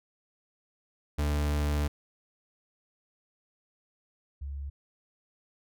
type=tone pair in turn; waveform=40% pulse / sine; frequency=73.6 / 70.05 Hz; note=D2 / C#2; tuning=+4 / +19 cents; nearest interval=minor second; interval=85 cents; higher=first; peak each=-25 / -34 dBFS; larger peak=first; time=1.18-1.88 / 4.41-4.7 s; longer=first; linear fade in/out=10 ms; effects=none